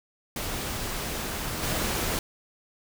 pink noise with level steps, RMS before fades -32 / -28 dBFS, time 0.36-2.19 s, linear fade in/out 2 ms, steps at 1.62 s, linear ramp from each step 20 ms, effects none

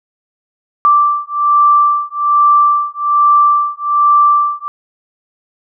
sine beating tone pair, 1172 / 1173.2 Hz, D6 / D6, -4 / -2 cents, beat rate 1.2 Hz, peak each -11 dBFS, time 0.85-4.68 s, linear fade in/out 0 ms, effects none

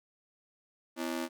sawtooth ring-modulated tone, 293.7 Hz, D4, in tune, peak -26 dBFS, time 0.96-1.29 s, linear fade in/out 50 ms, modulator 40.3 Hz, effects none

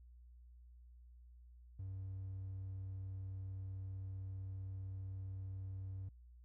triangle tone, 95.6 Hz, G2, 43 cents flat, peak -40 dBFS, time 1.79-6.09 s, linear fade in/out 5 ms, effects tanh soft clip ceiling -38 dBFS + added 60 Hz sine -57 dBFS peak until 6.44 s

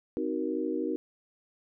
sine chord, C half-diminished seventh, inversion none, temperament just, 261.6 / 314 / 376.7 / 470.9 Hz, C4 / Eb4 / Gb4 / Bb4, 0 / +16 / +31 / +18 cents, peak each -35 / -32 / -34 / -35 dBFS, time 0.17-0.96 s, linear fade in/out 0 ms, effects none

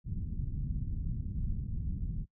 pink low-pass noise, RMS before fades -35 dBFS, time 0.04-2.26 s, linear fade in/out 50 ms, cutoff 180 Hz, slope 24 dB/octave, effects noise-tail reverb RT60 0.1 s tail -20 dB re dry

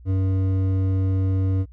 sine tone with hard clipping, 95 Hz, F#2, 46 cents sharp, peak -20 dBFS, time 0.05-1.66 s, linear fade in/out 50 ms, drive 9 dB, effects added 60 Hz sine -42 dBFS peak until 1.72 s

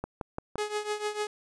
click train, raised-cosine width 1 ms, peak -19 dBFS, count 4, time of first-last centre 0.04-0.556 s, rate 5.81 Hz
sawtooth tone with tremolo, 420.3 Hz, G#4, 21 cents sharp, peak -23 dBFS, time 0.58-1.27 s, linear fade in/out 2 ms, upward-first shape triangle, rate 6.7 Hz, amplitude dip 85%
effects resampled to 22050 Hz + 9-bit

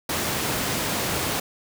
pink high-pass noise, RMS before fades -26 dBFS, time 0.09-1.4 s, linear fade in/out 5 ms, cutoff 110 Hz, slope 12 dB/octave, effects none

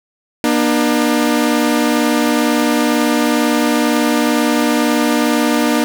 sawtooth tone pair together, 238.9 / 301 Hz, A#3 / D4, +43 / +43 cents, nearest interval major third, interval 400 cents, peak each -11 dBFS, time 0.44-5.84 s, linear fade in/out 0 ms, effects none

